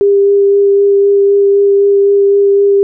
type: tone with vibrato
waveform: sine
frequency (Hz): 400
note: G4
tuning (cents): +35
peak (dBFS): -5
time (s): 0.01-2.83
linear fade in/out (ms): 0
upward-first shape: sine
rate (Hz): 3.9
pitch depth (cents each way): 10
effects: none